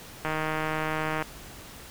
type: click train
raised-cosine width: 0.5 ms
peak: -14 dBFS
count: 153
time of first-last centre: 0.25-1.224 s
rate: 156 Hz
effects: pink hiss -45 dBFS RMS until 1.9 s